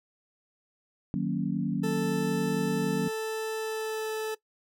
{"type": "chord", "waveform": "sine", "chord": "D# minor seventh", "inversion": "none", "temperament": "equal with one note detuned", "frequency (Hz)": [155.56, 186.18, 233.1, 277.2], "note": ["D#3", "F#3", "A#3", "C#4"], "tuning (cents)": [0, 11, 0, 0], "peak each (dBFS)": [-33, -30, -32, -33], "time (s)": [1.14, 3.08], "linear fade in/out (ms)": 0}
{"type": "tone with pitch glide", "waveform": "40% pulse", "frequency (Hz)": [440, 436.5], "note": ["A4", "A4"], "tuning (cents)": [0, -14], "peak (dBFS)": -29, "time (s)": [1.83, 4.35], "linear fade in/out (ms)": 10, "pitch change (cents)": -14, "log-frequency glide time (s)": [3.57, 4.12]}
{"effects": ["noise-tail reverb RT60 0.1 s tail -19 dB re dry"]}